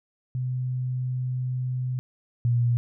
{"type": "tone pair in turn", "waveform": "sine", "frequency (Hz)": [127, 119.87], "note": ["B2", "A#2"], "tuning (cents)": [49, 49], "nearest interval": "minor second", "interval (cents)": 100, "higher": "first", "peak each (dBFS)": [-25, -19], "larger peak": "second", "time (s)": [[0.35, 1.99], [2.45, 2.77]], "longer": "first", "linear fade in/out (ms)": 0, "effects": []}